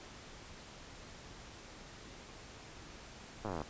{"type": "slowing click train", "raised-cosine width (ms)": 1, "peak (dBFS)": -25, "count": 16, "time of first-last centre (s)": [3.45, 3.617], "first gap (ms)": 9, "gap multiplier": 1.03, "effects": ["pink hiss -52 dBFS RMS until 3.69 s", "resampled to 16000 Hz"]}